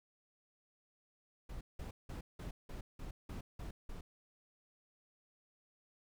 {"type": "noise bursts", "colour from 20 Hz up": "brown", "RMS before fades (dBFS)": -45, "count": 9, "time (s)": [1.49, 4.01], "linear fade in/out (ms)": 5, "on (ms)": 120, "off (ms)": 180, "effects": []}